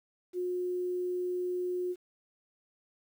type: tone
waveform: sine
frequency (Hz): 360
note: F#4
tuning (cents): -47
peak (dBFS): -30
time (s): 0.33-1.96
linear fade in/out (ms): 50
effects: 10-bit